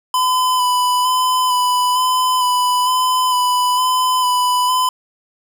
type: tone with vibrato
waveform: square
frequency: 1004 Hz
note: B5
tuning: 28 cents sharp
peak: -14 dBFS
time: 0.14-4.89 s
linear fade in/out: 2 ms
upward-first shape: square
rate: 1.1 Hz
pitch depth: 16 cents each way
effects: none